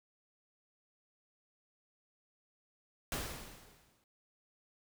pink noise with exponential decay, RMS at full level -36 dBFS, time 3.12-4.04 s, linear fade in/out 1 ms, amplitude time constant 200 ms, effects none

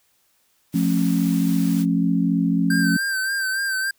white noise, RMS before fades -37 dBFS, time 0.72-1.86 s, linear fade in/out 50 ms
sine chord, F augmented, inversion none, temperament just, 174.61 / 218.3 / 272.8 Hz, F3 / A3 / C#4, 0 / -13 / -28 cents, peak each -20 / -23 / -21 dBFS, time 0.74-2.97 s, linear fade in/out 5 ms
square tone with vibrato, 1566 Hz, G6, 2 cents flat, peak -22 dBFS, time 2.7-3.91 s, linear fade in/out 5 ms, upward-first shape sine, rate 3.5 Hz, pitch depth 43 cents each way
effects white hiss -64 dBFS RMS until 3.98 s

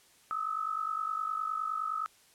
sine tone pair together, 1251 / 1300.7 Hz, D#6 / E6, +9 / -24 cents, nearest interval minor second, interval 67 cents, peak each -35 / -33 dBFS, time 0.31-2.06 s, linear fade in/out 0 ms, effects white hiss -62 dBFS RMS until 2.34 s + low-pass 11000 Hz 12 dB/octave

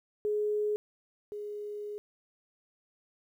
sine tone pair in turn, 420 / 415.7 Hz, G#4 / G#4, +19 / +2 cents, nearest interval unison, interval 17 cents, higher first, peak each -27 / -36 dBFS, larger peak first, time 0.25-0.76 / 1.32-1.98 s, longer second, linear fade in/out 0 ms, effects 11-bit

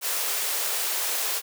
white high-pass noise, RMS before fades -27 dBFS, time 0.01-1.42 s, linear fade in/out 50 ms, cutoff 380 Hz, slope 48 dB/octave, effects none

